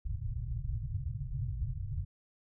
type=low-pass noise; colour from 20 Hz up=white; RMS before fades=-36 dBFS; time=0.05-2.05 s; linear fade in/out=10 ms; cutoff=140 Hz; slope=96 dB/octave; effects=none